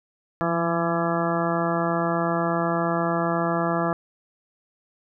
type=harmonic tone with a mistuned harmonic; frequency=168.3 Hz; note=E3; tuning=36 cents sharp; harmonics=1 / 2 / 3 / 4 / 5 / 6 / 7 / 8 / 10; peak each=-27 / -28 / -31 / -27 / -32 / -34 / -29 / -33 / -35 dBFS; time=0.41-3.93 s; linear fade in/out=0 ms; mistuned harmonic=1; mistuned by=+28 cents; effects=none